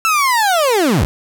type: linear sweep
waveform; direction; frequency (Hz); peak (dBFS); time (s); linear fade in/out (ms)
30% pulse; down; 1344 to 46.25; -9; 0.05-1.05; 0
effects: none